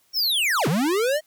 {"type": "linear two-way sweep", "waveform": "square", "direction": "down then up", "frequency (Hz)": [5610, 130, 636], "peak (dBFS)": -20, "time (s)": [0.13, 1.21], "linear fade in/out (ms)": 50, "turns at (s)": 0.68, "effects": ["white hiss -63 dBFS RMS until 1.26 s"]}